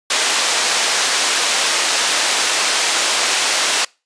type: band-pass noise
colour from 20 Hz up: white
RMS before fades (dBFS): -17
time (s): 0.1-3.85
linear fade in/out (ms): 5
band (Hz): 460 to 6400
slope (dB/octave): 12
effects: noise-tail reverb RT60 0.3 s tail -26 dB re dry + resampled to 22050 Hz